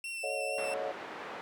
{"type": "tone with vibrato", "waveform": "40% pulse", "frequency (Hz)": 2700, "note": "E7", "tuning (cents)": 41, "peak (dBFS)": -36, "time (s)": [0.04, 0.74], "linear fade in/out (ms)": 2, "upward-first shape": "triangle", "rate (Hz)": 4.3, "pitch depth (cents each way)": 25}
{"type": "chord", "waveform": "sine", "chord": "D# half-diminished seventh", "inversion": "second", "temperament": "equal with one note detuned", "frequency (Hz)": [440, 554.4, 622.3, 723.5], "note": ["A4", "C#5", "D#5", "F#5"], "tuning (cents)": [0, 0, 0, -39], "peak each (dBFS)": [-42, -36, -39, -40], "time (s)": [0.23, 0.92], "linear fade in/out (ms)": 10}
{"type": "band-pass noise", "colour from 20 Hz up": "pink", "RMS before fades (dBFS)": -43, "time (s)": [0.58, 1.41], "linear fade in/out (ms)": 0, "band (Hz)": [410, 1900], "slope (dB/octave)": 12}
{"effects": []}